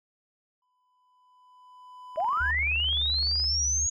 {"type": "tone with exponential growth", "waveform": "triangle", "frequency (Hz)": 1000, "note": "B5", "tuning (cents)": 21, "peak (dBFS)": -31, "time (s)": [0.62, 2.51], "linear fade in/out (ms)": 2, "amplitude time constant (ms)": 410}
{"type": "click train", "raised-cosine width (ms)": 0.5, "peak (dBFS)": -32, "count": 31, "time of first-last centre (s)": [2.16, 3.442], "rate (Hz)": 23.4}
{"type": "linear sweep", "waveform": "sine", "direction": "up", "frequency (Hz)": [587.3, 6740], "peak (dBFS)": -24, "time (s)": [2.17, 3.9], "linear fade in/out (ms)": 10}
{"type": "tone", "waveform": "sine", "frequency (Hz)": 72.6, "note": "D2", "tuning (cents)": -19, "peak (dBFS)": -31, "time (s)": [2.4, 3.87], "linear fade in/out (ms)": 10}
{"effects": []}